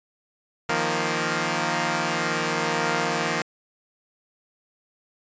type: chord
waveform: 5% pulse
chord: Eb suspended second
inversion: none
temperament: equal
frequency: 155.56 / 174.61 / 233.1 Hz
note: Eb3 / F3 / Bb3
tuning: 0 / 0 / 0 cents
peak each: -16 dBFS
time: 0.69-3.42 s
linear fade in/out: 2 ms
effects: resampled to 16000 Hz